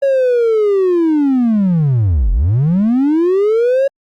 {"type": "linear two-way sweep", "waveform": "triangle", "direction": "down then up", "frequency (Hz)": [558, 40.53, 558], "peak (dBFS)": -7, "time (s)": [0.02, 3.88], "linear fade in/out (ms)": 10, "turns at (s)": 2.32, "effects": ["tanh soft clip ceiling -4 dBFS", "Opus 48 kbps"]}